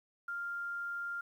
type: tone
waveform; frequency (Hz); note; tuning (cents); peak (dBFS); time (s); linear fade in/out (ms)
sine; 1396.9; F6; 0; -36; 0.28-1.21; 5
effects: 11-bit